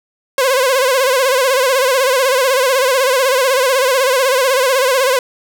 sawtooth tone with vibrato, 523.3 Hz, C5, in tune, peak -7 dBFS, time 0.38-5.19 s, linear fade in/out 2 ms, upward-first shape sine, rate 16 Hz, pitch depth 100 cents each way, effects none

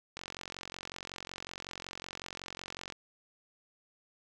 click train, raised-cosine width 0.2 ms, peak -23 dBFS, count 126, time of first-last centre 0.17-2.923 s, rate 45.4 Hz, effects none

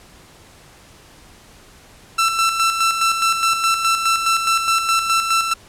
sawtooth tone with tremolo, 1337 Hz, E6, 24 cents sharp, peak -10 dBFS, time 2.18-5.54 s, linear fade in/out 10 ms, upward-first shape square, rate 4.8 Hz, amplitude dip 50%, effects pink hiss -46 dBFS RMS until 5.68 s + low-pass 11000 Hz 12 dB/octave

